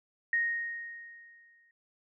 sine tone with exponential decay, 1864.7 Hz, A#6, in tune, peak -24 dBFS, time 0.33-1.71 s, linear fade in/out 2 ms, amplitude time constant 300 ms, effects none

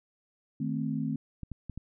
sine chord, A diminished, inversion second, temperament equal, 155.56 / 220 / 261.6 Hz, Eb3 / A3 / C4, 0 / 0 / 0 cents, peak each -33 dBFS, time 0.6-1.16 s, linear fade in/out 5 ms
clicks, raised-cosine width 5 ms, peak -26 dBFS, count 4, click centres 1.433 / 1.517 / 1.697 / 1.776 s
effects none

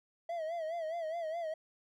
triangle tone with vibrato, 656 Hz, E5, 9 cents flat, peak -33 dBFS, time 0.29-1.54 s, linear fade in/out 5 ms, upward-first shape sine, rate 4.8 Hz, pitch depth 93 cents each way, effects none

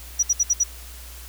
sine tone bursts, 5830 Hz, F#8, 26 cents flat, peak -15 dBFS, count 5, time 0.19-0.638 s, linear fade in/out 10 ms, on 40 ms, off 62 ms, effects added 60 Hz sine -39 dBFS peak until 1.28 s + white hiss -43 dBFS RMS until 1.28 s

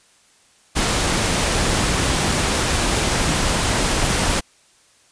pink noise, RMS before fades -19 dBFS, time 0.75-4.41 s, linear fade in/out 20 ms, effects white hiss -55 dBFS RMS until 5.11 s + resampled to 22050 Hz

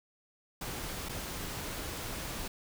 pink noise with dropouts, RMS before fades -39 dBFS, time 0.61-2.48 s, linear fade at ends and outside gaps 5 ms, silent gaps 1.088-1.092 s, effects none

